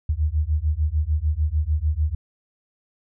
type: beating tone pair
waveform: sine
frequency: 73.42 / 80.12 Hz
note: D2 / E2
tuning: 0 / -49 cents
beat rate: 6.7 Hz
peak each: -22 dBFS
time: 0.09-2.15 s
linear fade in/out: 5 ms
effects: none